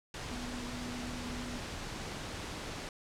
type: tone in noise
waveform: sine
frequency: 244.9 Hz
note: B3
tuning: 14 cents flat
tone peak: -41 dBFS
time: 0.31-1.59 s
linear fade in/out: 2 ms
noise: pink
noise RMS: -41 dBFS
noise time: 0.14-2.89 s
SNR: -3 dB
effects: low-pass 7000 Hz 12 dB/octave